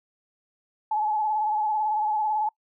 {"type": "tone with vibrato", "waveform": "sine", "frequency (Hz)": 854, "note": "G#5", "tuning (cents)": 48, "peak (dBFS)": -22, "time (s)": [0.91, 2.49], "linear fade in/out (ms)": 5, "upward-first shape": "sine", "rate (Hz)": 18, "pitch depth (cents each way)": 42, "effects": ["noise-tail reverb RT60 0.1 s tail -24 dB re dry"]}